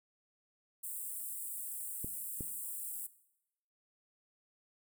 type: high-pass noise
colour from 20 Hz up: pink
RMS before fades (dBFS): -42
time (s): 0.83-3.07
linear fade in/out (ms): 10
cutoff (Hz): 7900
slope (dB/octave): 96
type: clicks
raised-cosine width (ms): 3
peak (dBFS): -28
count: 2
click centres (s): 2.045 / 2.408
effects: noise-tail reverb RT60 0.8 s tail -17 dB re dry